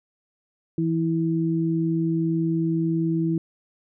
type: tone pair together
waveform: sine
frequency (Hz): 164.81 / 326.6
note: E3 / E4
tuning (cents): 0 / -16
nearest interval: octave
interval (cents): 1184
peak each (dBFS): -23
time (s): 0.78-3.38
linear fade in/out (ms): 2
effects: none